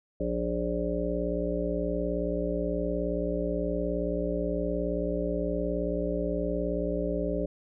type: harmonic tone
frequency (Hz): 58.9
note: A#1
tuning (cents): +19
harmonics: 1 / 3 / 5 / 7 / 9 / 10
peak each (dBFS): -34 / -34 / -34 / -34 / -34 / -34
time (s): 0.2-7.46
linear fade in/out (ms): 5
effects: none